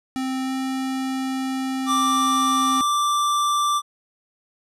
square tone with pitch glide, 261.6 to 263.4 Hz, C4 to C4, 0 to +12 cents, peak -24 dBFS, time 0.16-2.81 s, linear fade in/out 0 ms, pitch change +12 cents, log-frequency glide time 0.43-0.52 s
square tone, 1174.7 Hz, D6, in tune, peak -19 dBFS, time 1.86-3.82 s, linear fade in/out 50 ms
effects low-pass 11000 Hz 12 dB/octave

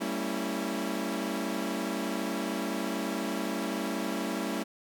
sawtooth chord, G diminished seventh, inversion none, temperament equal with one note detuned, 196 / 228 / 277.2 / 329.6 Hz, G3 / Bb3 / Db4 / Fb4, 0 / -38 / 0 / 0 cents, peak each -32 dBFS, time 0-4.64 s, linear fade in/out 20 ms, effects none

